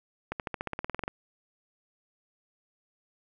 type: accelerating click train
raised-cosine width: 0.5 ms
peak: -17 dBFS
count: 14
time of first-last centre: 0.32-1.079 s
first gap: 78 ms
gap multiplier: 0.95
effects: none